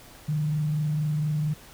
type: tone with frequency modulation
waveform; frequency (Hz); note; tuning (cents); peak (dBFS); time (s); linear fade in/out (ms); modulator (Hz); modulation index
sine; 151.4; D#3; -47; -23; 0.28-1.54; 10; 24.3; 0.25
effects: pink hiss -49 dBFS RMS until 1.73 s